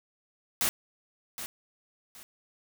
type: noise with echo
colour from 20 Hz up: white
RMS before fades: -27 dBFS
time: 0.61-0.69 s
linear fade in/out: 0 ms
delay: 770 ms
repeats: 2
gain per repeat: -11 dB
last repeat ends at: 2.23 s
effects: none